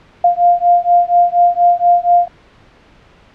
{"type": "beating tone pair", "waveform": "sine", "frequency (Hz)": [698.5, 702.7], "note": ["F5", "F5"], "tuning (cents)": [0, 10], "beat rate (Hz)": 4.2, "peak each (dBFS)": -11, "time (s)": [0.24, 2.28], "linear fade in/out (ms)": 5, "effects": ["pink hiss -46 dBFS RMS until 3.34 s", "low-pass 3000 Hz 12 dB/octave"]}